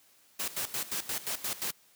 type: noise with tremolo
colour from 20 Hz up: white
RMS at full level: -33 dBFS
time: 0.39-1.72 s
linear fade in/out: 10 ms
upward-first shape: square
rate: 5.7 Hz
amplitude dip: 80%
effects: white hiss -63 dBFS RMS until 1.95 s + high-pass 100 Hz 12 dB/octave